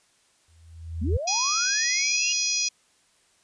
sine tone with exponential growth, 82.4 Hz, E2, in tune, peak -18 dBFS, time 0.48-1.17 s, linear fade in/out 5 ms, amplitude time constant 150 ms
sine linear sweep, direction up, 185 to 2858 Hz, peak -28 dBFS, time 1.01-2.33 s, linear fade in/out 10 ms
harmonic tone, 830.6 Hz, G#5, in tune, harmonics 3 / 4 / 5 / 6 / 7 / 8, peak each -31 / -36 / -34 / -28 / -26 / -34 dBFS, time 1.27-2.69 s, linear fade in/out 10 ms
effects white hiss -63 dBFS RMS until 3.43 s + resampled to 22050 Hz

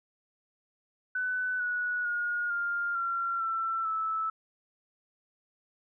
sine tone with pitch steps, 1500 / 1466.6 / 1433.9 / 1402 / 1370.7 / 1340.2 / 1310.4 Hz, F#6 / F#6 / F6 / F6 / F6 / E6 / E6, +23 / -16 / +45 / +6 / -33 / +28 / -11 cents, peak -28 dBFS, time 1.15-4.3 s, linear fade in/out 5 ms, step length 450 ms, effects none

